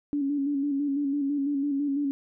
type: tone with vibrato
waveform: sine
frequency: 282.8 Hz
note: C#4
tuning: 35 cents sharp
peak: -24 dBFS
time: 0.13-2.11 s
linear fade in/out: 0 ms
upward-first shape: square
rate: 6 Hz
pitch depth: 43 cents each way
effects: none